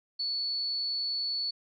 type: tone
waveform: sine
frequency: 4435 Hz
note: C#8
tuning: in tune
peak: -29 dBFS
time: 0.19-1.51 s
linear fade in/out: 10 ms
effects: none